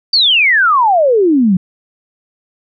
sine exponential sweep, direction down, 4699 to 174.61 Hz, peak -7 dBFS, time 0.13-1.57 s, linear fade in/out 5 ms, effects none

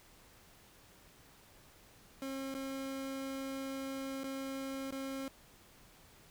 30% pulse tone with dropouts, 269.4 Hz, C#4, 49 cents flat, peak -36 dBFS, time 2.22-5.28 s, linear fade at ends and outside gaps 1 ms, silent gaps 2.541-2.549 / 4.235-4.242 / 4.908-4.923 s, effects pink hiss -61 dBFS RMS until 6.3 s

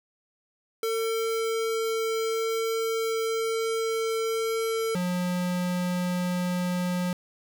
square tone pair in turn, 449.9 / 179.27 Hz, A4 / F3, +39 / +46 cents, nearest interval octave + major third, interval 1593 cents, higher first, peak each -26 / -26 dBFS, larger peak neither, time 0.83-4.95 / 4.95-7.13 s, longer first, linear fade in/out 2 ms, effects none

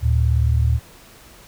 sine tone pair together, 74.7 / 113.49 Hz, D2 / A#2, +30 / -46 cents, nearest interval perfect fifth, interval 724 cents, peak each -16 / -18 dBFS, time 0.01-0.8 s, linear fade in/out 50 ms, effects pink hiss -46 dBFS RMS until 1.47 s

